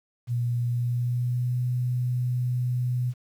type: tone with pitch glide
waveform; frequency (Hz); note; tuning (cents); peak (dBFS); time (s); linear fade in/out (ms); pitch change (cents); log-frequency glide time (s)
sine; 120.3 to 124.18; B2 to B2; -45 to +10; -23; 0.27-3.14; 50; +55; 0.65-1.59
effects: 9-bit